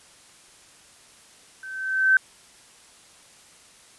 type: tone with level ramp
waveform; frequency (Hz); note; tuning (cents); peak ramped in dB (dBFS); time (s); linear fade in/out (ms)
sine; 1542; G6; -29; -36 to -12; 1.63-2.17; 2
effects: white hiss -52 dBFS RMS until 3.98 s + resampled to 24000 Hz